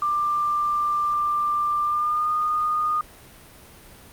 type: tone with pitch glide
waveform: sine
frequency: 1187 to 1226 Hz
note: D6 to D#6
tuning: +18 to -26 cents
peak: -20 dBFS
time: 0.02-3.01 s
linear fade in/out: 2 ms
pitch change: +56 cents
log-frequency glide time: 1.82-2.32 s
effects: pink hiss -47 dBFS RMS until 4.12 s + Opus 48 kbps